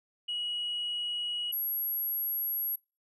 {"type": "tone pair in turn", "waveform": "sine", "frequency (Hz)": [2910, 11533], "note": ["F#7", "F#9"], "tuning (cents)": [-29, -45], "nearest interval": "2 octaves", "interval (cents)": 2384, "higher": "second", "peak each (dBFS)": [-30, -27], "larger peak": "second", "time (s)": [[0.28, 1.52], [1.52, 2.76]], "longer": "neither", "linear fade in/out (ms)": 10, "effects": ["noise-tail reverb RT60 0.3 s tail -26 dB re dry", "tanh soft clip ceiling -28 dBFS"]}